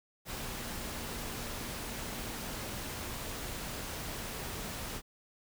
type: tone in noise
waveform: sine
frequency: 233.1 Hz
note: A#3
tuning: in tune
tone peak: -49 dBFS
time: 0.36-2.66 s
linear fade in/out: 50 ms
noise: pink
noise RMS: -40 dBFS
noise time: 0.25-5.02 s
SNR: -12 dB
effects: none